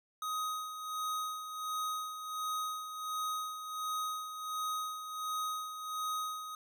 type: tone with tremolo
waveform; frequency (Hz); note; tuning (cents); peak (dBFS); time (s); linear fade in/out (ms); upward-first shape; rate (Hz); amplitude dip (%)
square; 1255; D#6; +15; -34; 0.22-6.55; 2; sine; 1.4; 60
effects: none